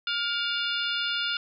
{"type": "harmonic tone with a mistuned harmonic", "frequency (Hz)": 706, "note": "F5", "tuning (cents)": 19, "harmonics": [2, 3, 4, 5, 6, 7], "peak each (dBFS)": [-30, -40, -31, -32, -37, -40], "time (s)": [0.07, 1.37], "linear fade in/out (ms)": 2, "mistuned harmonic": 3, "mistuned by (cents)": 140, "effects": []}